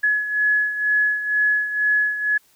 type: beating tone pair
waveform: sine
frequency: 1695 / 1697.1 Hz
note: G#6 / G#6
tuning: +35 / +37 cents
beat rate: 2.1 Hz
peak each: -18 / -24 dBFS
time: 0.03-2.38 s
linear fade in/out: 10 ms
effects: white hiss -58 dBFS RMS until 2.55 s